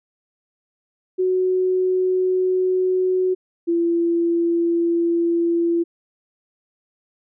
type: tone pair in turn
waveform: sine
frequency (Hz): 370 / 339.2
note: F#4 / E4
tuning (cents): 0 / +50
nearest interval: major second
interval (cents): 150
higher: first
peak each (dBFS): -16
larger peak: neither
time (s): 1.18-3.35 / 3.67-5.84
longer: neither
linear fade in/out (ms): 20
effects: none